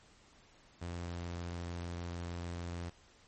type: tone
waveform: sawtooth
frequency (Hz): 86.6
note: F2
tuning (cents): -14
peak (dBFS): -35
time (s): 0.81-2.9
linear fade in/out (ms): 10
effects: pink hiss -63 dBFS RMS until 3.27 s + MP3 32 kbps